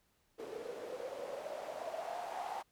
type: noise with band-pass filter sweep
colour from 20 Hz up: white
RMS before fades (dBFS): -43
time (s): 0.38-2.63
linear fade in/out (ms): 20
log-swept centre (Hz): 430 to 800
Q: 7.2
effects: pink hiss -75 dBFS RMS until 2.71 s